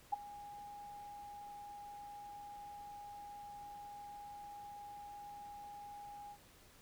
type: tone with ADSR envelope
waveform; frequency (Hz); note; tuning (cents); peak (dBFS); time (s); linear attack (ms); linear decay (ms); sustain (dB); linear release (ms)
sine; 820; G#5; -22; -29; 0.12-6.38; 14; 13; -19; 70
effects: pink hiss -63 dBFS RMS until 6.81 s